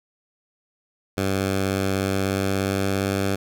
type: tone with pitch glide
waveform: 10% pulse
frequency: 96.6 to 97.72 Hz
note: G2 to G2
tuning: -25 to -5 cents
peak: -13 dBFS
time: 1.17-3.36 s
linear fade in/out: 10 ms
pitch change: +20 cents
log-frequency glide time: 2.07-3.09 s
effects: none